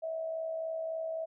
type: tone with amplitude modulation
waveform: sine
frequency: 648 Hz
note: E5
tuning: 30 cents flat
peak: -31 dBFS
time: 0.02-1.26 s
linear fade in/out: 20 ms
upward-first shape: sine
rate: 63.6 Hz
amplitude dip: 45%
effects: none